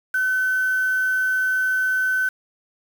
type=tone with quantisation; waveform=sine; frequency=1517 Hz; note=F#6; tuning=43 cents sharp; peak=-18 dBFS; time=0.14-2.29 s; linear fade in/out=5 ms; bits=6; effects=none